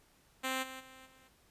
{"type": "tone with level steps", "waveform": "5% pulse", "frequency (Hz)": 261.6, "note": "C4", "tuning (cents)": 0, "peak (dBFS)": [-22, -33, -42, -50], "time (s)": [0.43, 1.29], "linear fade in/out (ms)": 20, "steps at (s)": [0.62, 0.79, 1.05], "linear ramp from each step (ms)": 20, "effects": ["pink hiss -67 dBFS RMS until 1.5 s", "resampled to 32000 Hz"]}